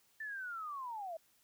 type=linear sweep; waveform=sine; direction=down; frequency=1784 to 629 Hz; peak=-40 dBFS; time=0.2-1.17 s; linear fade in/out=5 ms; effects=white hiss -71 dBFS RMS until 1.43 s